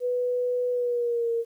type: tone with pitch glide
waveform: sine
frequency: 493.9 to 463.5 Hz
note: B4 to A#4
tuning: 0 to -10 cents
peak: -23 dBFS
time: 0-1.45 s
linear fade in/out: 50 ms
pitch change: -110 cents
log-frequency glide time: 0.71-1.31 s
effects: 10-bit